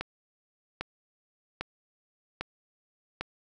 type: click train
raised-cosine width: 0.3 ms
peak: -16 dBFS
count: 5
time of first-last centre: 0.01-3.21 s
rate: 1.25 Hz
effects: none